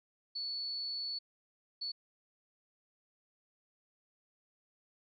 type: tone bursts at uneven times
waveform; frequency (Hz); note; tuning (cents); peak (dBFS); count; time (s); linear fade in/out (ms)
sine; 4435; C#8; 0; -36; 2; 0.35-1.19 / 1.81-1.92; 10
effects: none